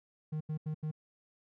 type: tone bursts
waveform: triangle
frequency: 154.4 Hz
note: D#3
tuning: 13 cents flat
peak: -31 dBFS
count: 4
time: 0.32-0.914 s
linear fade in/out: 10 ms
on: 87 ms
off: 82 ms
effects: none